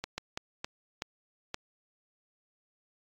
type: slowing click train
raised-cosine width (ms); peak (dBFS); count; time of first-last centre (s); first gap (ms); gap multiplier
0.2; -17; 6; 0.04-1.544; 140; 1.39
effects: AAC 48 kbps